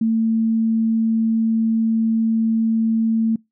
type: tone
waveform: sine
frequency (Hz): 224.4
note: A3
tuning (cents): +34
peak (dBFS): -15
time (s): 0.01-3.36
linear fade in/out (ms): 5
effects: noise-tail reverb RT60 0.2 s tail -26 dB re dry